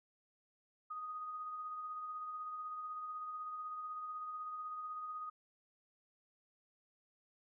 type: tone with tremolo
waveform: sine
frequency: 1244.5 Hz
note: D#6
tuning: in tune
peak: -40 dBFS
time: 0.9-5.3 s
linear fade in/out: 10 ms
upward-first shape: sine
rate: 16 Hz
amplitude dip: 30%
effects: none